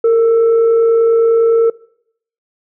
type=tone with frequency modulation; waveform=sine; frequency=458.5 Hz; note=A#4; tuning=29 cents flat; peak=-7 dBFS; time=0.04-1.7 s; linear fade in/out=5 ms; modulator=867 Hz; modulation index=0.2; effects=noise-tail reverb RT60 0.7 s tail -22 dB re dry